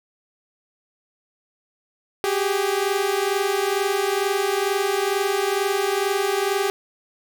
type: tone pair together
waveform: sawtooth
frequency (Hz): 385 / 407.2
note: G4 / G#4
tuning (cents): -31 / -34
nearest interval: minor second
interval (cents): 97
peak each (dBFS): -19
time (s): 2.24-6.7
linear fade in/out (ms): 0
effects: none

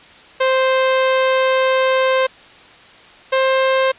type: tone pair in turn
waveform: sawtooth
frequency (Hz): 523.3 / 527.9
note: C5 / C5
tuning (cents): 0 / +15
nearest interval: unison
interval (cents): 15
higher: second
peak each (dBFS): -9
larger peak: neither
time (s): 0.4-2.27 / 3.32-3.92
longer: first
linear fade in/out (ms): 10
effects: white hiss -43 dBFS RMS until 3.98 s + resampled to 8000 Hz

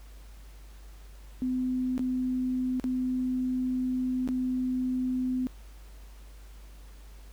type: tone with dropouts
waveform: sine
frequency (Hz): 254.6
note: C4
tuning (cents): -47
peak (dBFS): -26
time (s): 1.42-5.47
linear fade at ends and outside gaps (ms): 0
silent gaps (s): 1.979-1.993 / 2.798-2.841 / 4.276-4.288
effects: added 50 Hz sine -45 dBFS peak until 7.32 s + pink hiss -58 dBFS RMS until 7.32 s

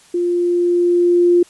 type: tone with level ramp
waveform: sine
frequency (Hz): 350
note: F4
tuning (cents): +4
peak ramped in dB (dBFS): -15 to -8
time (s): 0.14-1.43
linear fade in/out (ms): 5
effects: white hiss -48 dBFS RMS until 1.49 s + resampled to 24000 Hz

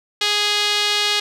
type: tone with band-pass filter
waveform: sawtooth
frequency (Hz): 414.9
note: G#4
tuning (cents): -2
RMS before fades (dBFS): -19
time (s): 0.21-1.2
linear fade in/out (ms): 5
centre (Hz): 3700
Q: 2.1
effects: none

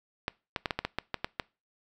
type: clicks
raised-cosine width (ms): 0.3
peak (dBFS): -13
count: 10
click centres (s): 0.281 / 0.562 / 0.658 / 0.708 / 0.79 / 0.85 / 0.986 / 1.143 / 1.245 / 1.398
effects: noise-tail reverb RT60 0.3 s tail -24 dB re dry

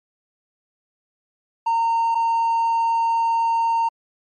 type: tone pair in turn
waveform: triangle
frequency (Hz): 918 / 918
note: A#5 / A#5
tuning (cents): -27 / -27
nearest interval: unison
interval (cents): 0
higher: neither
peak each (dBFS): -14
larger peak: neither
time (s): 1.66-2.15 / 2.15-3.89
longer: second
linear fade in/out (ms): 10
effects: tanh soft clip ceiling -11 dBFS + MP3 32 kbps

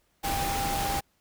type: tone in noise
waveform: sine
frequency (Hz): 796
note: G5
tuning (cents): +26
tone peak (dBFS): -29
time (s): 0.23-1.01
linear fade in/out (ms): 20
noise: pink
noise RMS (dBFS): -31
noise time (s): 0.23-1.01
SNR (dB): -1
effects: pink hiss -70 dBFS RMS until 1.2 s

